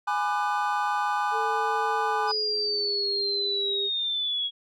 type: chord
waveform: triangle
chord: G# half-diminished seventh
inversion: none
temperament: just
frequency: 830.6 / 996.7 / 1196.1 / 1495.1 Hz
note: G#5 / B5 / D6 / F#6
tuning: 0 / +16 / +31 / +18 cents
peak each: -25 / -29 / -28 / -31 dBFS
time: 0.07-2.32 s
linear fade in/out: 10 ms
type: tone with pitch glide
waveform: sine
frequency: 444.8 to 400.9 Hz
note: A4 to G4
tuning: +19 to +39 cents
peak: -31 dBFS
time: 1.31-3.9 s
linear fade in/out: 50 ms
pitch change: -180 cents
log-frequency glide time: 1.99-3.09 s
type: exponential sweep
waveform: sine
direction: down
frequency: 4978 to 3310 Hz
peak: -25 dBFS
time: 2.27-4.51 s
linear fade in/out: 50 ms
effects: none